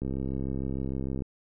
click train, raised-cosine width 3 ms, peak -20 dBFS, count 81, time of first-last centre 0.02-1.221 s, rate 66.6 Hz, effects none

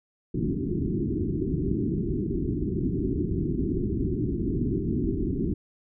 white low-pass noise, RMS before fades -27 dBFS, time 0.34-5.54 s, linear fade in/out 5 ms, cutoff 390 Hz, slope 96 dB/octave, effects none

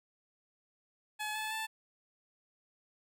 15% pulse tone with pitch steps, 852 / 865.9 / 880 Hz, G#5 / A5 / A5, +44 / -28 / 0 cents, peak -29 dBFS, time 1.19-1.67 s, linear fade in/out 20 ms, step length 160 ms, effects none

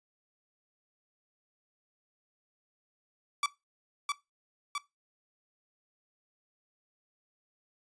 sawtooth tone with echo, 1152 Hz, D6, 34 cents flat, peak -22 dBFS, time 3.43-3.46 s, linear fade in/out 2 ms, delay 660 ms, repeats 2, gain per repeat -3 dB, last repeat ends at 4.78 s, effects noise-tail reverb RT60 0.2 s tail -18 dB re dry + resampled to 22050 Hz

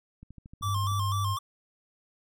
click train, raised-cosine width 5 ms, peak -34 dBFS, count 11, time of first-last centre 0.23-0.993 s, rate 13.1 Hz
square tone with vibrato, 1111 Hz, C#6, 4 cents sharp, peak -31 dBFS, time 0.62-1.39 s, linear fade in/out 10 ms, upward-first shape square, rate 4 Hz, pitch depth 76 cents each way
sine tone, 99.5 Hz, G2, 26 cents sharp, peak -27 dBFS, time 0.62-1.37 s, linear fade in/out 50 ms
effects none

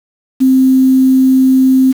sine tone with quantisation, 261.6 Hz, C4, in tune, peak -5 dBFS, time 0.4-1.93 s, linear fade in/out 20 ms, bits 5, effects none

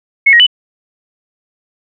sine tone with pitch steps, 2188 / 1890 / 2984 Hz, C#7 / A#6 / F#7, -23 / +23 / +14 cents, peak -3 dBFS, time 0.26-0.467 s, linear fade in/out 10 ms, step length 69 ms, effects none

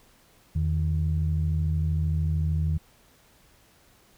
sine tone pair together, 82.41 / 155.57 Hz, E2 / D#3, 0 / 0 cents, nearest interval major seventh, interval 1100 cents, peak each -23 / -26 dBFS, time 0.55-2.78 s, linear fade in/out 10 ms, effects tanh soft clip ceiling -16 dBFS + pink hiss -59 dBFS RMS until 4.17 s

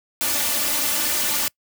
white noise with comb filter, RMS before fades -22 dBFS, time 0.21-1.48 s, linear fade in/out 0 ms, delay 3.4 ms, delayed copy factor +0.8, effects noise-tail reverb RT60 0.1 s tail -26 dB re dry + high-pass 80 Hz 12 dB/octave

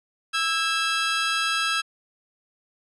20% pulse tone pair together, 1318.5 / 1630 Hz, E6 / G#6, 0 / -33 cents, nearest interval major third, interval 367 cents, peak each -19 / -21 dBFS, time 0.33-1.82 s, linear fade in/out 20 ms, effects resampled to 22050 Hz

